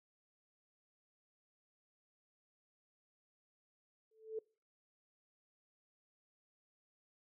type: tone with exponential growth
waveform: sine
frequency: 440 Hz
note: A4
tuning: in tune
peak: -35 dBFS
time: 4.11-4.39 s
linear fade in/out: 5 ms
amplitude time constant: 60 ms
effects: noise-tail reverb RT60 0.4 s tail -25 dB re dry